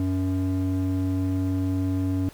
triangle ring-modulated tone, 186.5 Hz, F#3, 14 cents sharp, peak -17 dBFS, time 0-2.29 s, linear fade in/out 0 ms, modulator 93.3 Hz, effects pink hiss -50 dBFS RMS until 2.33 s

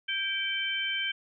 sine tone cluster, 1584 / 2319 / 3099 Hz, G6 / D7 / G7, +18 / -22 / -21 cents, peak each -34 / -33 / -31 dBFS, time 0.08-1.12 s, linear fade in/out 10 ms, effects none

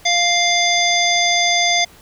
harmonic tone, 698.5 Hz, F5, in tune, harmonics 1 / 3 / 5 / 7 / 9, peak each -19 / -18 / -19 / -22 / -22 dBFS, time 0.05-1.85 s, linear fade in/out 10 ms, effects pink hiss -46 dBFS RMS until 2.01 s

